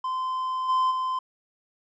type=tone with level steps; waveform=triangle; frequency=1032 Hz; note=C6; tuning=24 cents flat; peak=-24 / -18 / -23 dBFS; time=0.04-1.19 s; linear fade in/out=5 ms; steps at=0.68 / 0.9 s; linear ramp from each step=20 ms; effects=resampled to 16000 Hz